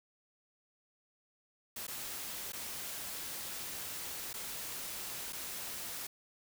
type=noise with dropouts; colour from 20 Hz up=white; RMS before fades=-42 dBFS; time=1.76-6.07 s; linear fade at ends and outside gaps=5 ms; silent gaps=1.869-1.879 / 2.522-2.531 / 4.331-4.339 / 5.325-5.329 s; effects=none